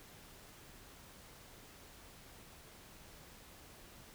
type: silence
effects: pink hiss -57 dBFS RMS until 4.14 s